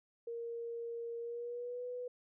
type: tone with pitch glide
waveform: sine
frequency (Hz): 466.7 to 493.9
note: A#4 to B4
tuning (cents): +2 to 0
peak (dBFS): -39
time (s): 0.27-2.08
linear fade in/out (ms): 5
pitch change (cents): +98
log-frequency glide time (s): 1.19-1.84
effects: none

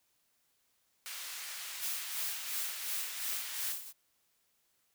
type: high-pass noise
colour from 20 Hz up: pink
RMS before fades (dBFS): -43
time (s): 1.06-3.72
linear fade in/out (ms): 0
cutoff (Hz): 1900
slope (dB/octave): 12
type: noise with tremolo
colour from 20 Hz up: blue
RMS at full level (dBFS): -36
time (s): 1.79-3.93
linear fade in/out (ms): 50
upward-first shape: sine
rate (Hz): 2.8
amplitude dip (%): 75
effects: white hiss -75 dBFS RMS until 4.94 s

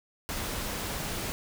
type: noise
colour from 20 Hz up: pink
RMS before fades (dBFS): -34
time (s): 0.29-1.32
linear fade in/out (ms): 0
effects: none

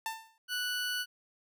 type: tone with exponential decay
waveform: sawtooth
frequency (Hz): 893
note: A5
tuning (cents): +25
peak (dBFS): -27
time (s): 0.06-0.38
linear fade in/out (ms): 1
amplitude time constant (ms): 68
type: tone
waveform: 20% pulse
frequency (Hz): 1480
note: F#6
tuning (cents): 0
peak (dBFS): -27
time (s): 0.48-1.06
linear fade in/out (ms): 50
effects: none

